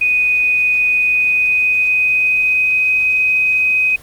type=tone with pitch glide; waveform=sine; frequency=2489 to 2515 Hz; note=D#7 to D#7; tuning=0 to +18 cents; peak=-11 dBFS; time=0.01-3.96 s; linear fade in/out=5 ms; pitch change=+18 cents; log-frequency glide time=0.96-2.96 s; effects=pink hiss -41 dBFS RMS until 4.02 s + Opus 32 kbps